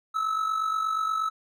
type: tone with amplitude modulation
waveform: triangle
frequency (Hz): 1300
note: E6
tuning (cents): -24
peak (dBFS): -20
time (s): 0.14-1.3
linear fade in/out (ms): 20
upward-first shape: sine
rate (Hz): 48.4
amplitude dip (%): 60
effects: none